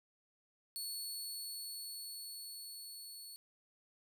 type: tone with level ramp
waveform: 20% pulse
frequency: 4410 Hz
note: C#8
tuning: 10 cents flat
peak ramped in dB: -34 to -43 dBFS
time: 0.76-3.36 s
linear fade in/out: 0 ms
effects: none